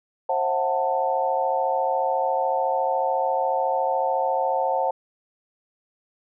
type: chord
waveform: sine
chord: F# half-diminished seventh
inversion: second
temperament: just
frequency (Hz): 532.8 / 666 / 740 / 888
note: C5 / E5 / F#5 / A5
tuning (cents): +31 / +18 / 0 / +16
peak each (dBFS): -25 / -30 / -25 / -25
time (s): 0.29-4.91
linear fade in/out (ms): 5
effects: none